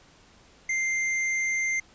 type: tone with tanh clipping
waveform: sine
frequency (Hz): 2093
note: C7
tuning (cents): 0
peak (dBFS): -26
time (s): 0.69-1.8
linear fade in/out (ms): 5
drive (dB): 16
effects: pink hiss -56 dBFS RMS until 1.94 s + resampled to 16000 Hz